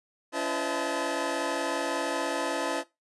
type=tone cluster; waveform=25% pulse; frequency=282.2 / 338.6 / 510 / 637 / 872 Hz; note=C#4 / E4 / C5 / D#5 / A5; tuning=+31 / +46 / -44 / +41 / -16 cents; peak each=-31 dBFS; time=0.32-2.84 s; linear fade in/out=50 ms; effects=noise-tail reverb RT60 0.2 s tail -17 dB re dry + resampled to 24000 Hz